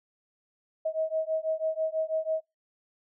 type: beating tone pair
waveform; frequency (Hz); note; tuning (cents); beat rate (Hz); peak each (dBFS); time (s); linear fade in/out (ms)
sine; 633 / 639.1; D#5 / D#5; +30 / +46; 6.1; -30; 0.85-2.41; 10
effects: noise-tail reverb RT60 0.2 s tail -23 dB re dry